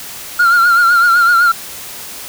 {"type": "tone with vibrato", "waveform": "sine", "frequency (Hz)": 1396.9, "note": "F6", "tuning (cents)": 0, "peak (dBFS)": -4, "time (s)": [0.39, 1.52], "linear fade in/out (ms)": 10, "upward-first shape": "triangle", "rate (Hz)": 7.9, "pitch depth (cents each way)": 72, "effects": ["tanh soft clip ceiling -6 dBFS", "white hiss -29 dBFS RMS until 2.28 s"]}